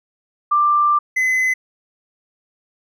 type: tone pair in turn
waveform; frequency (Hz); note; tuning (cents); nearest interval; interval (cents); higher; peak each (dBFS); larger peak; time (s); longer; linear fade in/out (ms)
sine / triangle; 1183 / 2031; D6 / B6; +12 / +48; major sixth; 936; second; -12 / -13; first; 0.51-0.99 / 1.16-1.54; first; 10
effects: none